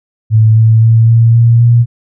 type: tone with pitch steps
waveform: sine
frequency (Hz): 110 / 111.66 / 113.35 / 115.07 / 116.81 / 118.58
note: A2 / A2 / A#2 / A#2 / A#2 / A#2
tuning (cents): 0 / +26 / -48 / -22 / +4 / +30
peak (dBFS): -3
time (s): 0.3-1.86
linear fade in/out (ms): 50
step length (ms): 260
effects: none